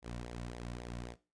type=tone with flanger; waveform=sawtooth; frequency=59.5 Hz; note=A#1; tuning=36 cents sharp; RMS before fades=-44 dBFS; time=0.02-1.16 s; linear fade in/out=50 ms; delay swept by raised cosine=0.68 to 2.48 ms; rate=3.7 Hz; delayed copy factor=-0.65; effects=noise-tail reverb RT60 0.3 s tail -17 dB re dry + resampled to 22050 Hz